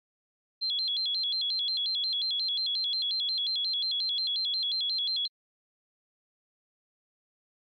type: tone with vibrato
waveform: sine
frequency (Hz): 3729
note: A#7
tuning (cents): 0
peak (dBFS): -27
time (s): 0.61-5.28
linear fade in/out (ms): 20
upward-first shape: square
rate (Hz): 5.6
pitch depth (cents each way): 180
effects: AAC 64 kbps